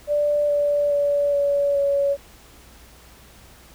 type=tone with pitch steps; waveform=sine; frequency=587.3 / 580.9 / 574.5 / 568.3 / 562.1 Hz; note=D5 / D5 / D5 / C#5 / C#5; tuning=0 / -19 / -38 / +43 / +24 cents; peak=-17 dBFS; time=0.07-2.17 s; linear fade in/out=50 ms; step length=420 ms; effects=added 60 Hz sine -51 dBFS peak until 3.74 s + pink hiss -49 dBFS RMS until 3.74 s